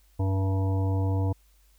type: harmonic tone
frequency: 96 Hz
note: G2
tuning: 36 cents flat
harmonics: 1 / 3 / 5 / 7 / 9 / 10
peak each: -23 / -33 / -37 / -40 / -42 / -43 dBFS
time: 0.19-1.33 s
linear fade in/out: 10 ms
effects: added 50 Hz sine -58 dBFS peak until 1.78 s + white hiss -66 dBFS RMS until 1.78 s